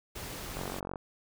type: noise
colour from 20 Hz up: pink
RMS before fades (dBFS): -41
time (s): 0.15-0.8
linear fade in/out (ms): 10
type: click train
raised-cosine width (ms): 1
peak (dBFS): -23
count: 19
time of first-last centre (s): 0.57-0.958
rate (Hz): 46.4
effects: none